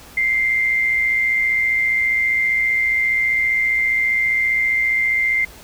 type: tone with amplitude modulation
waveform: sine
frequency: 2093 Hz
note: C7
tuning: in tune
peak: -13 dBFS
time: 0.17-5.45 s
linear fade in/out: 5 ms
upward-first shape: sine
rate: 115 Hz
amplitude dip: 45%
effects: added 60 Hz sine -45 dBFS peak until 5.63 s + pink hiss -42 dBFS RMS until 5.63 s